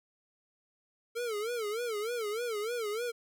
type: tone with vibrato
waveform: square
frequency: 448 Hz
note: A4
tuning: 31 cents sharp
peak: -33 dBFS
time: 1.15-3.12 s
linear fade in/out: 20 ms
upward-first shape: sine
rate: 3.3 Hz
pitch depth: 150 cents each way
effects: none